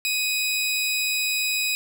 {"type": "tone pair together", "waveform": "sawtooth", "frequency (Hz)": [2499, 3908], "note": ["D#7", "B7"], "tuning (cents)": [7, -19], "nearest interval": "minor sixth", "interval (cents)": 774, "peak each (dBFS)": [-20, -25], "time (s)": [0.05, 1.75], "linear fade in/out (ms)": 0, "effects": []}